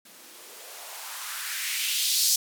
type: noise with band-pass filter sweep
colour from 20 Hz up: violet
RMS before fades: -30 dBFS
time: 0.05-2.36 s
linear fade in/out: 5 ms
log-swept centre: 210 to 5400 Hz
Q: 2.1
effects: none